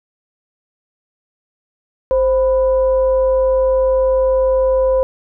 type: tone with frequency modulation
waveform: sine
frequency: 523.3 Hz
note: C5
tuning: in tune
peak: -11 dBFS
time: 2.11-5.03 s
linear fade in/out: 0 ms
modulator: 470 Hz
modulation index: 0.37
effects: none